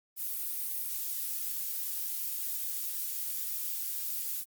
violet noise, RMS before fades -35 dBFS, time 0.16-4.45 s, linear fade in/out 50 ms, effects Opus 32 kbps

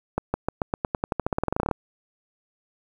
accelerating click train, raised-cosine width 1 ms, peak -9 dBFS, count 22, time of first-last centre 0.18-1.712 s, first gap 160 ms, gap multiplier 0.91, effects 8-bit

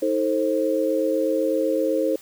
sine chord, A diminished, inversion second, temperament just, 316.8 / 440 / 528 Hz, Eb4 / A4 / C5, +31 / 0 / +16 cents, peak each -24 / -25 / -22 dBFS, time 0.02-2.16 s, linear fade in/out 5 ms, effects white hiss -48 dBFS RMS until 2.21 s

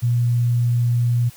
sine tone, 120 Hz, B2, 49 cents flat, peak -15 dBFS, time 0.02-1.3 s, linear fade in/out 20 ms, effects white hiss -46 dBFS RMS until 1.36 s

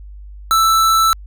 square tone, 1322 Hz, E6, 5 cents sharp, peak -11 dBFS, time 0.51-1.13 s, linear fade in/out 0 ms, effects added 50 Hz sine -32 dBFS peak until 1.26 s

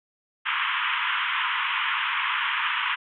pink band-pass noise, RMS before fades -26 dBFS, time 0.45-2.96 s, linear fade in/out 20 ms, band 940 to 3300 Hz, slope 96 dB/octave, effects none

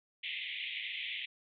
pink band-pass noise, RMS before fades -40 dBFS, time 0.23-1.26 s, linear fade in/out 10 ms, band 2000 to 3600 Hz, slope 96 dB/octave, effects none

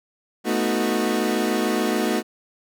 30% pulse chord, B dominant seventh, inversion third, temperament equal with one note detuned, 220 / 246.9 / 311.1 / 366.2 Hz, A3 / B3 / D#4 / F#4, 0 / 0 / 0 / -18 cents, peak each -22 / -24 / -24 / -23 dBFS, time 0.44-2.23 s, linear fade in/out 50 ms, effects none

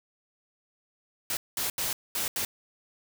white noise bursts at uneven times, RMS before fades -30 dBFS, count 5, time 1.3-1.37 / 1.57-1.7 / 1.78-1.93 / 2.15-2.28 / 2.36-2.45 s, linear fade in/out 2 ms, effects none

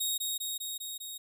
15% pulse tone with echo, 3757 Hz, A#7, 13 cents sharp, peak -22 dBFS, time 0-0.18 s, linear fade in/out 10 ms, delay 200 ms, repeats 5, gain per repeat -2 dB, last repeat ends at 1.18 s, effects none

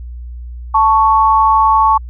sine tone pair together, 880 / 1111.4 Hz, A5 / C#6, 0 / +4 cents, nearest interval major third, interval 404 cents, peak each -10 dBFS, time 0.74-1.98 s, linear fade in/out 10 ms, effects added 60 Hz sine -25 dBFS peak until 2.09 s

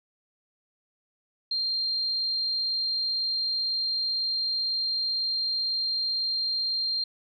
sine tone, 4186 Hz, C8, in tune, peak -25 dBFS, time 1.51-7.04 s, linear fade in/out 5 ms, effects none

